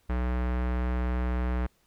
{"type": "tone with low-pass filter", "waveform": "square", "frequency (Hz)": 61.7, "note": "B1", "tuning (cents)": -1, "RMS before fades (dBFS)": -28, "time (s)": [0.09, 1.67], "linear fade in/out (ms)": 10, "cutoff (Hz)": 1800, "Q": 1.2, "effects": ["pink hiss -68 dBFS RMS until 1.86 s"]}